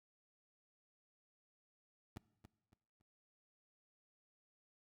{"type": "tone with echo", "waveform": "20% pulse", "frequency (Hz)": 104.1, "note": "G#2", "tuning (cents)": 5, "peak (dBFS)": -39, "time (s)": [2.16, 2.18], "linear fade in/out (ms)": 5, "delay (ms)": 280, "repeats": 3, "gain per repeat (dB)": -10, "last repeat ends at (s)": 3.02, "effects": ["noise-tail reverb RT60 1.0 s tail -21 dB re dry"]}